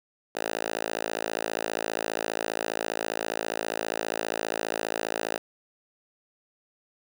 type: tone with high-pass filter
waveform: 5% pulse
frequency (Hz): 54.9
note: A1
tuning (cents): -3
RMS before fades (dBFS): -31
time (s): 0.35-5.38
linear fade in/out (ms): 5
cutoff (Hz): 500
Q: 0.94
effects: none